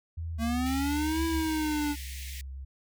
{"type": "tone with pitch glide", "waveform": "sine", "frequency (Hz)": [82.5, 73.5], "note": ["E2", "D2"], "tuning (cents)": [2, 2], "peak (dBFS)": -32, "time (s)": [0.17, 1.47], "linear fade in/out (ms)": 10, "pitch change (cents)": -200, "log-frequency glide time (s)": [0.35, 0.41]}
{"type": "linear two-way sweep", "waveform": "square", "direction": "up then down", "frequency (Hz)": [223.1, 330, 289.4], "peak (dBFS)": -28, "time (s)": [0.38, 1.96], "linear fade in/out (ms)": 50, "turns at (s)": 1.24}
{"type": "high-pass noise", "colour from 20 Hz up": "pink", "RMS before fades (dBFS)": -44, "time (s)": [0.66, 2.41], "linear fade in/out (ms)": 0, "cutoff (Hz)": 1800, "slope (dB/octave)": 96}
{"type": "tone with vibrato", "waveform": "sine", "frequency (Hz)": 66.8, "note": "C2", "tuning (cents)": 36, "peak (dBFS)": -37, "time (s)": [1.1, 2.65], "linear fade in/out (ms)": 10, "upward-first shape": "square", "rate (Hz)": 6.9, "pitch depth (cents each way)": 15}
{"effects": []}